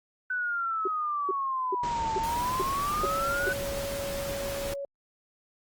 sine exponential two-way sweep, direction down then up, 1508 to 880 to 1508 Hz, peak -27 dBFS, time 0.3-3.53 s, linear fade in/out 5 ms, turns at 2.16 s
sine tone bursts, 382.6 Hz, G4, 42 cents flat, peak -26 dBFS, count 7, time 0.85-3.492 s, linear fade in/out 5 ms, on 26 ms, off 410 ms
pink noise, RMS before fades -36 dBFS, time 1.83-4.74 s, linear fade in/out 5 ms
sine tone, 559 Hz, C#5, 14 cents sharp, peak -32 dBFS, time 3.03-4.85 s, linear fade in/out 2 ms
effects Opus 24 kbps

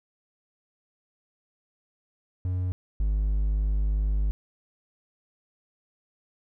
triangle tone pair in turn, 91.3 / 51.24 Hz, F#2 / G#1, -23 / -23 cents, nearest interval minor seventh, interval 1000 cents, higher first, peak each -23 / -20 dBFS, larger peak second, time 2.45-2.72 / 3-4.31 s, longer second, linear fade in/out 0 ms, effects none

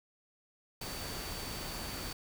sine tone in noise, 4564 Hz, C#8, 50 cents sharp, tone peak -47 dBFS, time 0.81-2.13 s, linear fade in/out 5 ms, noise pink, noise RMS -41 dBFS, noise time 0.81-2.13 s, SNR -9 dB, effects none

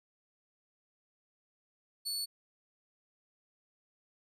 sawtooth tone, 4435 Hz, C#8, in tune, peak -31 dBFS, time 2.05-2.26 s, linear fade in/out 20 ms, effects resampled to 32000 Hz

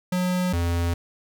square tone pair in turn, 181.3 / 85.56 Hz, F#3 / F2, -35 / -35 cents, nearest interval octave + minor second, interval 1300 cents, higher first, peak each -22 dBFS, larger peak neither, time 0.12-0.53 / 0.53-0.94 s, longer neither, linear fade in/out 5 ms, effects none

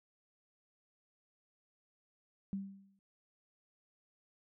sine tone with exponential decay, 195.7 Hz, G3, 3 cents flat, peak -33 dBFS, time 2.53-2.99 s, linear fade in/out 0 ms, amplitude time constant 100 ms, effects none

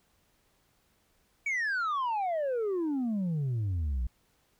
sine exponential sweep, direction down, 2304 to 56.6 Hz, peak -25 dBFS, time 1.46-4.07 s, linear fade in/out 5 ms, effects tanh soft clip ceiling -27 dBFS + pink hiss -70 dBFS RMS until 4.59 s

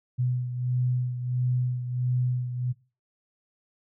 sine beating tone pair, 124.7 / 126.2 Hz, B2 / B2, +17 / +38 cents, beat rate 1.5 Hz, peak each -25 / -32 dBFS, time 0.18-2.73 s, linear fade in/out 20 ms, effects noise-tail reverb RT60 0.3 s tail -19 dB re dry

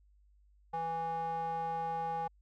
square tone with band-pass filter, 164.81 Hz, E3, in tune, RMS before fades -36 dBFS, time 0.73-2.28 s, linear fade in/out 10 ms, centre 800 Hz, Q 5.3, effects added 50 Hz sine -62 dBFS peak until 2.41 s

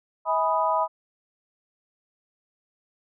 sine chord, E major seventh, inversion none, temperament equal with one note detuned, 643.1 / 830.6 / 987.8 / 1244.5 Hz, E5 / G#5 / B5 / D#6, -43 / 0 / 0 / 0 cents, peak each -26 / -29 / -23 / -29 dBFS, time 0.25-0.88 s, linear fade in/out 50 ms, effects none

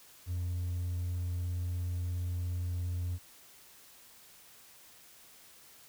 triangle tone, 88.3 Hz, F2, 20 cents sharp, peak -29 dBFS, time 0.26-3.19 s, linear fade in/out 50 ms, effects tanh soft clip ceiling -26 dBFS + white hiss -57 dBFS RMS until 5.88 s

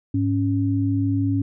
sine tone pair together, 103.83 / 277.2 Hz, G#2 / C#4, 0 / 0 cents, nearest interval octave + perfect fourth, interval 1700 cents, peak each -21 dBFS, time 0.14-1.42 s, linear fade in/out 5 ms, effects none

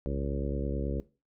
harmonic tone with a mistuned harmonic, 69.3 Hz, C#2, in tune, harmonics 1 / 2 / 3 / 4 / 5 / 6 / 7 / 8, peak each -33 / -36 / -38 / -39 / -40 / -41 / -41 / -42 dBFS, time 0.06-1 s, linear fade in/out 0 ms, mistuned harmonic 1, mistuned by -130 cents, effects noise-tail reverb RT60 0.3 s tail -18 dB re dry

